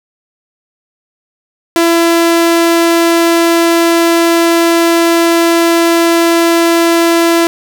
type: tone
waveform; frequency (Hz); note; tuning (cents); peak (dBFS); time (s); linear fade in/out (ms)
sawtooth; 336.1; E4; +34; -3; 1.76-7.47; 0
effects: 7-bit